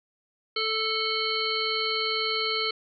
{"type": "harmonic tone with a mistuned harmonic", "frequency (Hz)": 440, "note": "A4", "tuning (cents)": 0, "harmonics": [1, 3, 5, 7, 9, 10], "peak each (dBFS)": [-32, -32, -32, -32, -32, -32], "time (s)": [0.56, 2.71], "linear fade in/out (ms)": 5, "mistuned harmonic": 9, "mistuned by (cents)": 61, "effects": []}